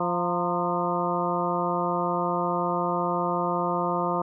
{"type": "harmonic tone with a mistuned harmonic", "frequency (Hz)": 174.61, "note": "F3", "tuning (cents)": 0, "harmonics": [1, 2, 3, 4, 5, 6, 7], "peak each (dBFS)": [-31, -31, -31, -31, -31, -31, -31], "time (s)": [0, 4.22], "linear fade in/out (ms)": 5, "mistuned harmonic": 5, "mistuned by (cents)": 70, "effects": []}